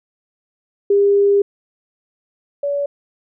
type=tone pair in turn; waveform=sine; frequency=402.2 / 569.9 Hz; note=G4 / C#5; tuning=+44 / +48 cents; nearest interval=tritone; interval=604 cents; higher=second; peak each=-10 / -17 dBFS; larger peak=first; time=0.9-1.42 / 2.63-2.86 s; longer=first; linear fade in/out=5 ms; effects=none